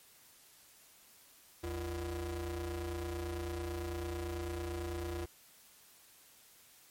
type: ring-modulated tone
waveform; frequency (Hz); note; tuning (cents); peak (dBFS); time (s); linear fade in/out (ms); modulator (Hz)
40% pulse; 133; C3; +29; -33; 1.63-5.26; 10; 214
effects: white hiss -61 dBFS RMS until 6.9 s + MP3 64 kbps